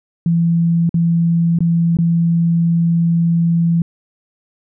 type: tone with dropouts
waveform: sine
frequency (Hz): 168.2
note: E3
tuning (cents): +35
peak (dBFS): -11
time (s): 0.26-3.82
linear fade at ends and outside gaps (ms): 2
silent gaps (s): 0.893-0.942 / 1.588-1.605 / 1.97-1.987
effects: none